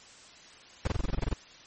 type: noise bursts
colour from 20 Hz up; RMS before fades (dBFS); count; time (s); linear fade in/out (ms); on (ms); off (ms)
brown; -27; 11; 0.85-1.335; 5; 25; 21
effects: white hiss -52 dBFS RMS until 1.66 s + MP3 32 kbps